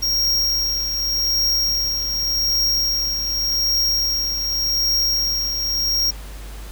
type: tone with tremolo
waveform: square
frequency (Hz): 5588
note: F8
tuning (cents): 0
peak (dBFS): -16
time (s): 0.02-6.11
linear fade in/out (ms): 10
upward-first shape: triangle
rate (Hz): 0.86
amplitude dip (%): 50
effects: added 50 Hz sine -32 dBFS peak until 6.71 s + pink hiss -41 dBFS RMS until 6.71 s